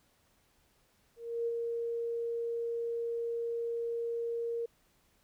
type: tone with ADSR envelope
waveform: sine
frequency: 466.2 Hz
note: A#4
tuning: in tune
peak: -29 dBFS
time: 1.16-4.66 s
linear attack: 310 ms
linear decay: 35 ms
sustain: -3 dB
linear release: 8 ms
effects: pink hiss -70 dBFS RMS until 5.23 s